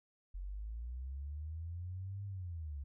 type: linear two-way sweep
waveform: sine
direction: up then down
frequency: 44 to 101 to 67.4 Hz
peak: -40 dBFS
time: 0.34-2.84 s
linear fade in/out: 10 ms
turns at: 2.25 s
effects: none